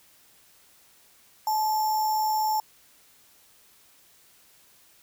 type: tone with sample-and-hold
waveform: sine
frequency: 864 Hz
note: A5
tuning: 32 cents flat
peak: -22 dBFS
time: 1.47-2.6 s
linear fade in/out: 2 ms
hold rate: 6300 Hz
effects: white hiss -58 dBFS RMS until 5.02 s